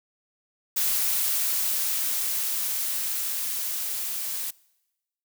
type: noise with level ramp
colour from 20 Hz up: blue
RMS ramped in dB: -24 to -31 dBFS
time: 0.76-4.51 s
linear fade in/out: 10 ms
effects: noise-tail reverb RT60 1.0 s tail -24 dB re dry